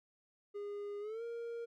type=tone with pitch glide; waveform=triangle; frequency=409 to 467.1 Hz; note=G#4 to A#4; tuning=-26 to +3 cents; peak=-38 dBFS; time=0.54-1.66 s; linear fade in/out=20 ms; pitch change=+229 cents; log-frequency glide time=1-1.23 s; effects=none